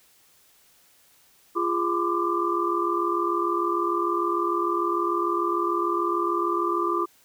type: tone cluster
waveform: sine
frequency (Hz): 344.8 / 411.5 / 1015 / 1148 / 1188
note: F4 / G#4 / B5 / D6 / D6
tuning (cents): -22 / -16 / +47 / -40 / +20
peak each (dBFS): -26 / -32 / -32 / -31 / -26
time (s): 1.55-7.06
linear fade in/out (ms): 20
effects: white hiss -59 dBFS RMS until 7.24 s